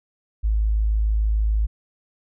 sine tone, 53.4 Hz, G#1, 49 cents sharp, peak -17 dBFS, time 0.43-1.67 s, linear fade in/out 20 ms, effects none

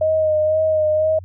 sine tone with vibrato, 622.3 Hz, D#5, in tune, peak -14 dBFS, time 0.01-1.19 s, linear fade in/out 5 ms, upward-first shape sine, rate 2 Hz, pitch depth 25 cents each way, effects added 91 Hz sine -34 dBFS peak until 1.24 s

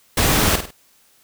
pink noise with echo, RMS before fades -17 dBFS, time 0.17-0.56 s, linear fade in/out 5 ms, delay 50 ms, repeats 3, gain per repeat -8 dB, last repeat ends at 0.71 s, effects white hiss -56 dBFS RMS until 1.23 s

